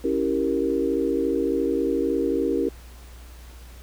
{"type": "chord", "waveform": "sine", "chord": "C# diminished seventh", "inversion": "none", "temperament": "equal with one note detuned", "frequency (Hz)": [277.2, 328.5, 392, 466.2], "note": ["C#4", "E4", "G4", "Bb4"], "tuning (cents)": [0, -6, 0, 0], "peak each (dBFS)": -26, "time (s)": [0.04, 2.69], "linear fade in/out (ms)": 5, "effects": ["added 60 Hz sine -41 dBFS peak until 3.82 s", "pink hiss -50 dBFS RMS until 3.82 s"]}